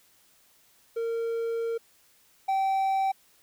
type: tone pair in turn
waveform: triangle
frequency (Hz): 460 / 773.6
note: A#4 / G5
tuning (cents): -23 / -23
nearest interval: major sixth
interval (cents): 900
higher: second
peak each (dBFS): -25 / -21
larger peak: second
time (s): 0.96-1.78 / 2.48-3.12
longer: first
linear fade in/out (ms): 10
effects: white hiss -62 dBFS RMS until 3.42 s